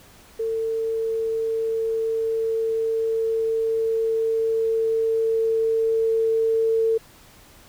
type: tone with level ramp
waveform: sine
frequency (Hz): 449.3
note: A4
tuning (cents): +36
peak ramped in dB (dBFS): -22 to -17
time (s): 0.39-6.98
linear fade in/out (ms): 10
effects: pink hiss -50 dBFS RMS until 7.68 s